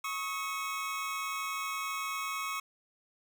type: tone pair together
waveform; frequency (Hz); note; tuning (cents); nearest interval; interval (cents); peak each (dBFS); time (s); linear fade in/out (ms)
25% pulse; 1101.1 / 1273; C#6 / D#6; -12 / +39; minor third; 251; -32 / -34; 0.04-2.6; 5
effects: none